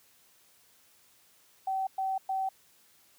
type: tone bursts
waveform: sine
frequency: 767 Hz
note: G5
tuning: 38 cents flat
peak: -28 dBFS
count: 3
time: 1.67-2.49 s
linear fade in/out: 5 ms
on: 200 ms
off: 110 ms
effects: white hiss -63 dBFS RMS until 3.18 s + high-pass 60 Hz 12 dB/octave